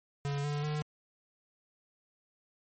square tone with pitch steps, 142 / 146.25 / 150.62 Hz, C#3 / D3 / D3, +42 / -7 / +44 cents, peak -32 dBFS, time 0.25-0.82 s, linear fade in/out 0 ms, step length 190 ms, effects MP3 32 kbps

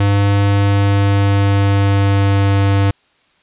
square tone with pitch glide, 100.4 to 99.02 Hz, G2 to G2, +42 to +18 cents, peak -11 dBFS, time 0-2.91 s, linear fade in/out 5 ms, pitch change -24 cents, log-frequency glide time 0.4-2.57 s, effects white hiss -56 dBFS RMS until 3.42 s + resampled to 8000 Hz

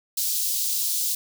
white high-pass noise, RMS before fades -25 dBFS, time 0.17-1.15 s, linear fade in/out 5 ms, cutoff 3900 Hz, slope 24 dB/octave, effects none

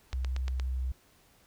click train, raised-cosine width 0.2 ms, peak -22 dBFS, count 5, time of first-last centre 0.13-0.598 s, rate 8.55 Hz
sine tone, 64.2 Hz, C2, 32 cents flat, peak -29 dBFS, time 0.13-0.92 s, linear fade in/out 5 ms
effects pink hiss -63 dBFS RMS until 1.46 s

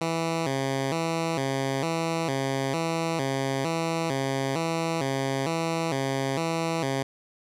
10% pulse tone with vibrato, 149.2 Hz, D3, 28 cents sharp, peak -17 dBFS, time 0.01-7.03 s, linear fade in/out 5 ms, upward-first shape square, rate 1.1 Hz, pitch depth 170 cents each way, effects low-pass 9000 Hz 12 dB/octave

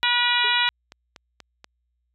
harmonic tone, 483.9 Hz, B4, 35 cents flat, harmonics 2 / 3 / 4 / 5 / 6 / 7 / 8, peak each -26 / -26 / -26 / -26 / -26 / -26 / -26 dBFS, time 0.03-0.69 s, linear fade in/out 0 ms
triangle tone with exponential decay, 422 Hz, G#4, 28 cents sharp, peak -30 dBFS, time 0.44-0.59 s, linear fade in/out 5 ms, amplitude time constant 32 ms
click train, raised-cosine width 0.2 ms, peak -24 dBFS, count 5, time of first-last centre 0.68-1.644 s, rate 4.15 Hz
effects added 60 Hz sine -70 dBFS peak until 2.14 s

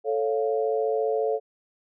sine chord, A augmented, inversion none, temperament equal, 440 / 554.4 / 698.5 Hz, A4 / C#5 / E#5, 0 / 0 / 0 cents, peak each -24 / -28 / -30 dBFS, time 0.04-1.4 s, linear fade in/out 50 ms, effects none

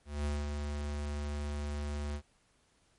square tone with ADSR envelope, 73.2 Hz, D2, 5 cents flat, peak -31 dBFS, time 0.05-2.22 s, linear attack 200 ms, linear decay 210 ms, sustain -4 dB, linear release 70 ms, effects pink hiss -70 dBFS RMS until 2.98 s + MP3 48 kbps

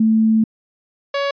sine / sawtooth tone pair in turn, 220.8 / 561.2 Hz, A3 / C#5, +6 / +21 cents, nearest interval octave + major third, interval 1615 cents, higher second, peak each -11 / -14 dBFS, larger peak first, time 0-0.44 / 1.14-1.31 s, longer first, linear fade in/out 5 ms, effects resampled to 11025 Hz

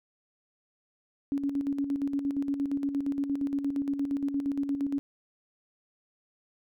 sine tone with tremolo, 280 Hz, C#4, 18 cents sharp, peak -25 dBFS, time 1.32-4.99 s, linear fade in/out 0 ms, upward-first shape square, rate 8.6 Hz, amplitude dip 55%, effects none

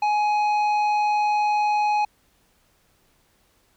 triangle tone with tanh clipping, 838 Hz, G#5, 15 cents sharp, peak -20 dBFS, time 0.02-2.05 s, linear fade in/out 5 ms, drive 13 dB, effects pink hiss -63 dBFS RMS until 3.76 s

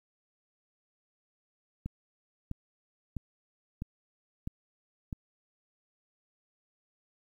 click train, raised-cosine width 5 ms, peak -23 dBFS, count 6, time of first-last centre 1.86-5.128 s, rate 1.53 Hz, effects 10-bit

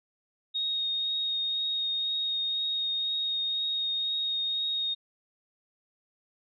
sine tone with vibrato, 3728 Hz, A#7, 1 cent flat, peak -27 dBFS, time 0.54-4.95 s, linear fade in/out 20 ms, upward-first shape triangle, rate 2 Hz, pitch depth 13 cents each way, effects none

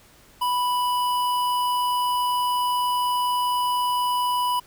square tone with notch filter, 987.8 Hz, B5, in tune, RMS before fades -23 dBFS, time 0.41-4.6 s, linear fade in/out 10 ms, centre 6600 Hz, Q 1.2, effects pink hiss -53 dBFS RMS until 4.66 s

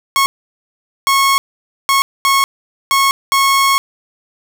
sawtooth tone bursts at uneven times, 1095 Hz, C#6, 22 cents flat, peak -6 dBFS, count 6, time 0.16-0.26 / 1.07-1.38 / 1.89-2.02 / 2.25-2.44 / 2.91-3.11 / 3.32-3.78 s, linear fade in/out 0 ms, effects none

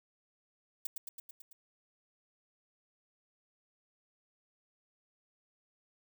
violet noise with echo, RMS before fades -36 dBFS, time 0.85-0.87 s, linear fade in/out 5 ms, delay 110 ms, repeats 6, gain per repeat -3 dB, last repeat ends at 1.53 s, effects none

